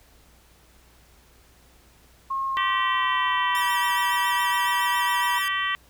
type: tone with pitch glide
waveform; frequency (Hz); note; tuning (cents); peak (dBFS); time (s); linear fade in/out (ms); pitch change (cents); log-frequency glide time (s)
sine; 1078 to 971.5; C#6 to B5; -49 to -29; -24; 2.3-5.39; 10; -180; 2.47-3.73
type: harmonic tone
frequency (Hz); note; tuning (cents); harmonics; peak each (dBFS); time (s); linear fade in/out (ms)
386.2; G4; -26; 3 / 4 / 5 / 6 / 7 / 8 / 9; -28 / -35 / -26 / -39 / -35 / -31 / -42; 2.57-5.75; 0
type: tone with vibrato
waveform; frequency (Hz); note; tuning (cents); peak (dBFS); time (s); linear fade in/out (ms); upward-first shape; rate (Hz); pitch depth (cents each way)
5% pulse; 1720; A6; -40; -23; 3.55-5.48; 0; triangle; 7.2; 150
effects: added 60 Hz sine -57 dBFS peak until 5.89 s + pink hiss -57 dBFS RMS until 5.89 s